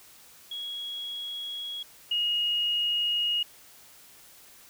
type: tone pair in turn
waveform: sine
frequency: 3322 / 2873 Hz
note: G#7 / F7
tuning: 0 / +48 cents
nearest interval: minor third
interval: 252 cents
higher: first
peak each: -33 / -24 dBFS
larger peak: second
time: 0.51-1.83 / 2.11-3.43 s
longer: neither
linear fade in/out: 5 ms
effects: white hiss -53 dBFS RMS until 4.69 s